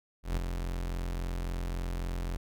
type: tone with ADSR envelope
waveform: 40% pulse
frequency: 43.65 Hz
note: F1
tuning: in tune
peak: -25 dBFS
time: 0.23-2.37 s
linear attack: 140 ms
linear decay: 3 ms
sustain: -6 dB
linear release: 6 ms
effects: none